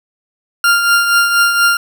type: tone with tremolo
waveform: 40% pulse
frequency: 1396.9 Hz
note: F6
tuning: in tune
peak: -6 dBFS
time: 0.64-1.77 s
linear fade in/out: 2 ms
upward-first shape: triangle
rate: 4.2 Hz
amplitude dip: 55%
effects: none